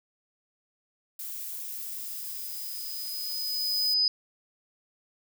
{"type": "noise", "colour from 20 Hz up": "violet", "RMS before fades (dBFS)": -37, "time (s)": [1.19, 3.94], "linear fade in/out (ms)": 5}
{"type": "tone with exponential growth", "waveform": "sine", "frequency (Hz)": 4999, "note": "D#8", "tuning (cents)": 7, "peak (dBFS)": -20, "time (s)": [1.64, 4.08], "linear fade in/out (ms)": 2, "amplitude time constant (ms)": 530}
{"effects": []}